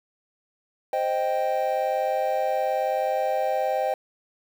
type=chord; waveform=triangle; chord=C minor; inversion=none; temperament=equal; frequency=523.3 / 622.3 / 784 Hz; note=C5 / Eb5 / G5; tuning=0 / 0 / 0 cents; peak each=-25 / -25 / -24 dBFS; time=0.93-3.94 s; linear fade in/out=2 ms; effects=8-bit